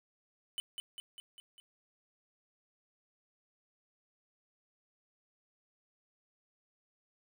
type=tone with echo; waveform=square; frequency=3000 Hz; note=F#7; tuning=23 cents sharp; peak=-35 dBFS; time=0.58-0.6 s; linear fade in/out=0 ms; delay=200 ms; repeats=5; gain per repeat=-4 dB; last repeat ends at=1.6 s; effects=none